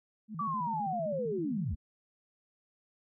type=tone with vibrato; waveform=sine; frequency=186.5 Hz; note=F#3; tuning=14 cents sharp; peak=-38 dBFS; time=0.28-1.76 s; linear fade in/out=50 ms; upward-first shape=square; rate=7.7 Hz; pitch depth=250 cents each way
type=linear sweep; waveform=sine; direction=down; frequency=1174.7 to 59.7 Hz; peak=-31 dBFS; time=0.39-1.75 s; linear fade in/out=5 ms
effects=none